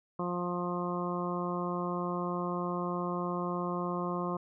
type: harmonic tone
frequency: 176.7 Hz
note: F3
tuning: 21 cents sharp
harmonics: 1 / 2 / 3 / 4 / 5 / 6 / 7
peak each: -35 / -37 / -40 / -42 / -46 / -37 / -43 dBFS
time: 0.19-4.37 s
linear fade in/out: 5 ms
effects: none